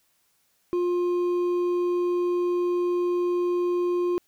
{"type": "tone with hard clipping", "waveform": "triangle", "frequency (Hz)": 353.3, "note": "F4", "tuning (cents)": 20, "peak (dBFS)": -23, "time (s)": [0.73, 4.18], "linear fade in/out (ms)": 0, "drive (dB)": 8, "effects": ["white hiss -68 dBFS RMS until 4.27 s"]}